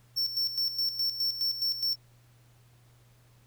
square tone with tremolo, 5430 Hz, F8, 50 cents flat, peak -26 dBFS, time 0.16-1.96 s, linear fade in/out 20 ms, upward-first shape square, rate 4.8 Hz, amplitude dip 65%, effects added 120 Hz sine -58 dBFS peak until 3.46 s + pink hiss -65 dBFS RMS until 3.46 s

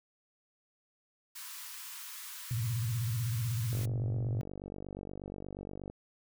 white high-pass noise, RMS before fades -45 dBFS, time 1.35-3.86 s, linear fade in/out 10 ms, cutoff 910 Hz, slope 96 dB/octave
sine tone with vibrato, 115.8 Hz, A#2, 11 cents flat, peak -30 dBFS, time 2.51-4.41 s, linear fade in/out 0 ms, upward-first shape square, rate 16 Hz, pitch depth 130 cents each way
click train, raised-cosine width 2 ms, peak -29 dBFS, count 106, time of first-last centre 3.73-5.899 s, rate 48.4 Hz
effects none

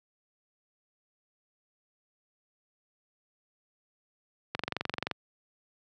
click train, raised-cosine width 0.3 ms, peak -14 dBFS, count 14, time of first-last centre 4.55-5.113 s, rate 23.1 Hz, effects high-pass 100 Hz 12 dB/octave

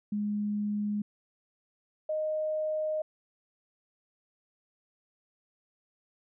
sine tone pair in turn, 207.7 / 619.5 Hz, G#3 / D#5, 0 / -8 cents, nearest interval octave + perfect fifth, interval 1892 cents, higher second, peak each -28 / -28 dBFS, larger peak neither, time 0.12-1.02 / 2.09-3.02 s, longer second, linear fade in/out 5 ms, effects none

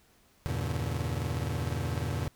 40% pulse chord, E diminished seventh, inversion none, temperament just, 82.41 / 98.89 / 118.67 / 142.4 Hz, E2 / G2 / Bb2 / Db3, 0 / +16 / +31 / +47 cents, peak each -34 / -37 / -34 / -35 dBFS, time 0.46-2.28 s, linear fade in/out 0 ms, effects pink hiss -64 dBFS RMS until 2.35 s

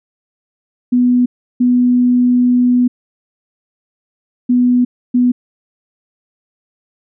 sine tone bursts at uneven times, 246.9 Hz, B3, in tune, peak -8 dBFS, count 4, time 0.92-1.26 / 1.6-2.88 / 4.49-4.85 / 5.14-5.32 s, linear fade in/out 10 ms, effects none

